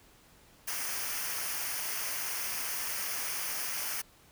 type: noise with comb filter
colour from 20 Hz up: white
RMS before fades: -35 dBFS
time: 0.67-4.02 s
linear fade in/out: 10 ms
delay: 0.26 ms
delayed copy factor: -0.65
effects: pink hiss -60 dBFS RMS until 4.31 s